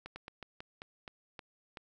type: slowing click train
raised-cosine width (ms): 0.3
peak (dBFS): -28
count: 9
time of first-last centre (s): 0.06-1.772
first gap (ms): 100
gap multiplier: 1.21
effects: none